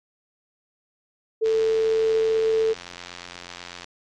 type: tone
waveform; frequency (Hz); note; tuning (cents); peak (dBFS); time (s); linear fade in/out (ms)
sine; 443.4; A4; +13; -18; 1.41-2.74; 20
type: click train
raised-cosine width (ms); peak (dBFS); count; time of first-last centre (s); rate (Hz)
0.2; -20; 211; 1.46-3.844; 88.1
effects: AAC 32 kbps